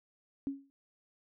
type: tone with exponential decay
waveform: sine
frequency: 275.9 Hz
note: C#4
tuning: 8 cents flat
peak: -29 dBFS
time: 0.47-0.7 s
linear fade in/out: 0 ms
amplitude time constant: 48 ms
effects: none